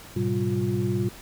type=tone cluster; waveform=sine; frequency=107.5 / 126.3 / 193 / 354 Hz; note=A2 / B2 / G3 / F4; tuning=-40 / +39 / -27 / +23 cents; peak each=-28 dBFS; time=0.16-1.09 s; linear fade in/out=5 ms; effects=pink hiss -45 dBFS RMS until 1.21 s